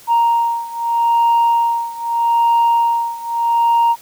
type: beating tone pair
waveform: sine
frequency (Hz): 932.3 / 933.1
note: A#5 / A#5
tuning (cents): 0 / +1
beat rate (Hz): 0.8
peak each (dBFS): -13 / -15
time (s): 0.07-3.96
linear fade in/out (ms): 50
effects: tanh soft clip ceiling -8 dBFS + white hiss -43 dBFS RMS until 4.01 s